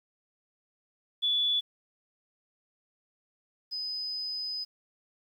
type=tone pair in turn; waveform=sine; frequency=3441 / 5014 Hz; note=A7 / D#8; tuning=-39 / +12 cents; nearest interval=perfect fifth; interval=651 cents; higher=second; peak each=-24 / -32 dBFS; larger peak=first; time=1.22-1.61 / 3.71-4.65 s; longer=second; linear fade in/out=20 ms; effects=10-bit